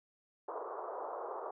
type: band-pass noise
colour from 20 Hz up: pink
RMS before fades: -42 dBFS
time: 0.48-1.51 s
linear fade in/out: 5 ms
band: 400 to 1200 Hz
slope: 48 dB/octave
effects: none